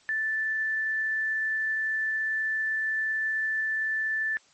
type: tone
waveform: sine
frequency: 1759 Hz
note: A6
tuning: 1 cent flat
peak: -25 dBFS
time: 0.09-4.37 s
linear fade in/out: 0 ms
effects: white hiss -60 dBFS RMS until 4.53 s + MP3 32 kbps